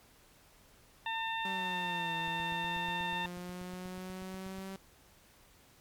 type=harmonic tone; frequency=902 Hz; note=A5; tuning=43 cents sharp; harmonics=1 / 2 / 3 / 4; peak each=-36 / -39 / -41 / -42 dBFS; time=1.06-3.26 s; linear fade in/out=2 ms
type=linear two-way sweep; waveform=sawtooth; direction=down then up; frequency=192.8 to 164.8 to 192.8 Hz; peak=-37 dBFS; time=1.45-4.76 s; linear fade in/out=2 ms; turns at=2.15 s
type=click train; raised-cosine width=5 ms; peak=-39 dBFS; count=20; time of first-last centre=2.28-4.586 s; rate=8.24 Hz
effects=pink hiss -62 dBFS RMS until 5.8 s + MP3 96 kbps